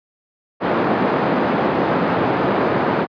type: band-pass noise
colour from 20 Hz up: pink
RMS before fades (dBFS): -18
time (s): 0.6-3.07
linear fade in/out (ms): 50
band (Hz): 200 to 1200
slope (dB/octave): 12
effects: high-pass 100 Hz 12 dB/octave + resampled to 11025 Hz